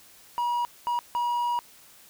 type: tone bursts at uneven times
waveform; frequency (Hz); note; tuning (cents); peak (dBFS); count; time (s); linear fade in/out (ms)
triangle; 960; B5; -49; -22; 3; 0.38-0.65 / 0.87-0.99 / 1.15-1.59; 0
effects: white hiss -53 dBFS RMS until 2.09 s